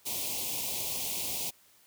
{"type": "band-stop noise", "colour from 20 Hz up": "white", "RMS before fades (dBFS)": -34, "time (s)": [0.05, 1.51], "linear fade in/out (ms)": 20, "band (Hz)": [980, 2300], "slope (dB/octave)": 48, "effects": ["white hiss -62 dBFS RMS until 1.86 s", "high-pass 60 Hz 12 dB/octave"]}